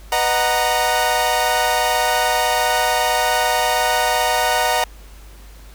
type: chord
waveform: sawtooth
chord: B major seventh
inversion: none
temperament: equal with one note detuned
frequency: 493.9 / 614 / 740 / 932.3 Hz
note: B4 / D#5 / F#5 / A#5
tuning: 0 / -23 / 0 / 0 cents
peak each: -22 / -19 / -16 / -16 dBFS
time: 0.12-4.84 s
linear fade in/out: 2 ms
effects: added 50 Hz sine -38 dBFS peak until 5.74 s + pink hiss -47 dBFS RMS until 5.74 s